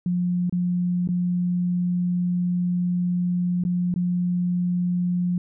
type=tone with dropouts; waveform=sine; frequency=177.7 Hz; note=F3; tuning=30 cents sharp; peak=-20 dBFS; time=0.06-5.38 s; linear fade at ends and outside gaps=2 ms; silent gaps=0.496-0.525 / 1.075-1.088 / 3.638-3.65 / 3.941-3.96 s; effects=none